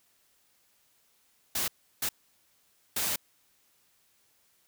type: noise bursts at uneven times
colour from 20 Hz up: white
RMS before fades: -30 dBFS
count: 3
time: 1.55-1.68 / 2.02-2.09 / 2.96-3.16 s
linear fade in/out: 5 ms
effects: white hiss -68 dBFS RMS until 4.67 s